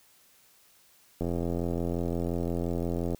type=click train; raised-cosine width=2 ms; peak=-18 dBFS; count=167; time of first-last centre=1.21-3.147 s; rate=85.7 Hz; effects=white hiss -61 dBFS RMS until 3.19 s